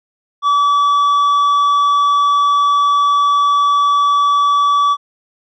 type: tone with tanh clipping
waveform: triangle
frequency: 1148 Hz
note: D6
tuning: 40 cents flat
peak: -11 dBFS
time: 0.42-4.97 s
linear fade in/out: 50 ms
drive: 10 dB
effects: none